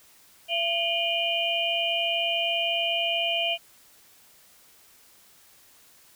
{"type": "tone cluster", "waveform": "sine", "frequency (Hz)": [676, 2436, 2861, 3070], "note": ["E5", "D#7", "F7", "G7"], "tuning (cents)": [43, -37, 41, -37], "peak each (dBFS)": -29, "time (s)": [0.48, 3.58], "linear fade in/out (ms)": 50, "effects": ["white hiss -56 dBFS RMS until 6.15 s"]}